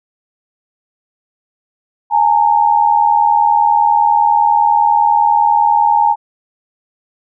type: tone pair together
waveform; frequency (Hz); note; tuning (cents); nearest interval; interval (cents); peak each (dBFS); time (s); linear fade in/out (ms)
sine; 835 / 915; G#5 / A#5; +9 / -32; major second; 159; -11; 2.1-6.16; 50
effects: none